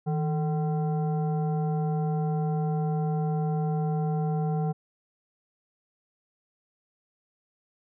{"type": "tone with frequency modulation", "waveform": "sine", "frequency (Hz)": 159, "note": "D#3", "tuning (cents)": 38, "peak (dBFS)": -24, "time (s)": [0.06, 4.73], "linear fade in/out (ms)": 20, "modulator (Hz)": 602, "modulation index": 0.61, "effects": []}